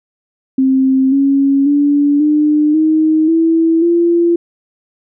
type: tone with pitch steps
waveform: sine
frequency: 264.4 / 275.9 / 288 / 300.6 / 313.7 / 327.4 / 341.7 Hz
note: C4 / C#4 / D4 / D4 / D#4 / E4 / F4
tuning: +18 / -8 / -34 / +40 / +14 / -12 / -38 cents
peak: -8 dBFS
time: 0.58-4.36 s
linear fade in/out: 5 ms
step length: 540 ms
effects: none